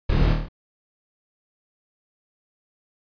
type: noise with echo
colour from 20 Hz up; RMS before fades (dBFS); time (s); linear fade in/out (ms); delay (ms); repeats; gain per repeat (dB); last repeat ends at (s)
brown; -20; 0.09-0.33; 5; 26; 6; -3; 0.486
effects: resampled to 11025 Hz